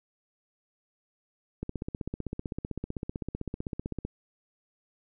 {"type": "click train", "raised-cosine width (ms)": 3, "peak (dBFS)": -20, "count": 39, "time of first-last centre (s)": [1.63, 4.05], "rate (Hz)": 15.7, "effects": []}